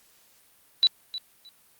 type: tone with echo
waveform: sine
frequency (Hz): 3951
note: B7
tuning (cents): 0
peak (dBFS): -15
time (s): 0.83-0.87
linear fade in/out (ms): 0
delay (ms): 310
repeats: 2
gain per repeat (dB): -15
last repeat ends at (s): 1.49
effects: white hiss -60 dBFS RMS until 1.79 s + Opus 48 kbps